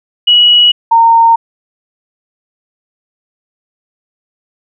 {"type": "tone pair in turn", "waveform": "sine", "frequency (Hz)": [2921, 918], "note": ["F#7", "A#5"], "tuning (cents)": [-23, -27], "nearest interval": "octave + minor sixth", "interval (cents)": 2004, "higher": "first", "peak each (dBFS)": -3, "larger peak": "neither", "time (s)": [[0.27, 0.72], [0.91, 1.36]], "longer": "neither", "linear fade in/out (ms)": 10, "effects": []}